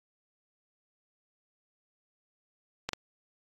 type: clicks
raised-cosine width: 0.2 ms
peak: -14 dBFS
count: 2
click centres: 2.89 / 2.933 s
effects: AAC 48 kbps